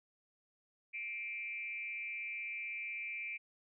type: tone with frequency modulation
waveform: sine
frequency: 2349 Hz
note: D7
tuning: in tune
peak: -39 dBFS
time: 0.93-3.38 s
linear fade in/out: 20 ms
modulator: 214 Hz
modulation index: 0.68
effects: none